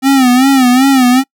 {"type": "tone with vibrato", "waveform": "square", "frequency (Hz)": 260, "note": "C4", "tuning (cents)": -11, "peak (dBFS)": -6, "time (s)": [0.02, 1.24], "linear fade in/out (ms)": 50, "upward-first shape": "sine", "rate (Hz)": 2.6, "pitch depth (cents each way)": 100, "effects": ["noise-tail reverb RT60 0.1 s tail -26 dB re dry"]}